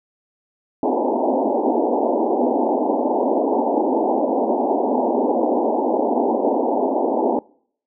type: band-pass noise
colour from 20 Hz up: pink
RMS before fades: -19 dBFS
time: 0.83-7.39 s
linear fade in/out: 2 ms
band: 230 to 920 Hz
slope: 96 dB/octave
effects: noise-tail reverb RT60 0.6 s tail -25 dB re dry